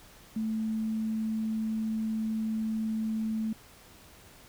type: tone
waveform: sine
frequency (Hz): 220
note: A3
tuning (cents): 0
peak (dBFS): -28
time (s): 0.36-3.53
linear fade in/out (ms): 5
effects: pink hiss -54 dBFS RMS until 4.48 s